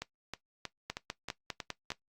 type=two click trains; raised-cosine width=0.2 ms; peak=-20 / -18 dBFS; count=7 / 6; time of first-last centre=0.02-1.919 / 0.9-1.904 s; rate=3.16 / 4.98 Hz; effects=noise-tail reverb RT60 0.1 s tail -17 dB re dry + Opus 48 kbps